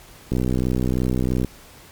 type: click train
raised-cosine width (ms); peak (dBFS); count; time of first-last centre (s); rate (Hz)
3; -9; 72; 0.32-1.447; 63
effects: pink hiss -46 dBFS RMS until 1.91 s + MP3 96 kbps